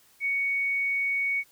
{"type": "tone", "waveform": "sine", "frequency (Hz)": 2230, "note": "C#7", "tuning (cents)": 10, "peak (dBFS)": -24, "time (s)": [0.2, 1.44], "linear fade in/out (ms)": 50, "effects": ["white hiss -60 dBFS RMS until 1.51 s"]}